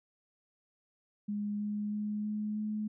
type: tone with pitch steps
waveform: sine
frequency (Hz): 206.7 / 208.3 / 209.8 / 211.4 / 213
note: G#3 / G#3 / G#3 / G#3 / G#3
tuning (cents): -8 / +5 / +18 / +31 / +44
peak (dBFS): -32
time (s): 1.28-2.88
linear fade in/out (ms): 10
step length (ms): 320
effects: none